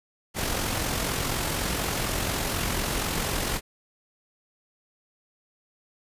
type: noise with amplitude modulation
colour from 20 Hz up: pink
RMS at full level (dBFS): -26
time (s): 0.34-3.61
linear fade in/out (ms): 50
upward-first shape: sine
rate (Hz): 44.1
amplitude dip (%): 40
effects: resampled to 32000 Hz